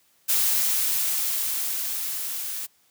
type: noise with level ramp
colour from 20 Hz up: blue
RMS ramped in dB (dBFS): -21 to -32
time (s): 0.28-2.67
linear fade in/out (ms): 20
effects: white hiss -63 dBFS RMS until 2.9 s + high-pass 60 Hz 12 dB/octave